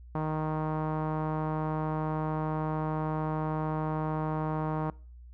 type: tone with low-pass filter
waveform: sawtooth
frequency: 155.56 Hz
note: D#3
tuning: in tune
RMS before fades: -31 dBFS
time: 0.15-4.9 s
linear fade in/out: 2 ms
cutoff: 1000 Hz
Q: 2.4
effects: noise-tail reverb RT60 0.4 s tail -23 dB re dry + added 60 Hz sine -46 dBFS peak until 5.33 s